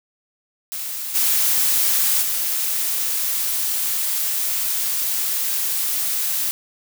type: noise with level steps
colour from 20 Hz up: blue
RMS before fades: -28 / -18 / -22 dBFS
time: 0.72-6.51 s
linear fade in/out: 0 ms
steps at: 1.14 / 2.21 s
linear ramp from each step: 20 ms
effects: none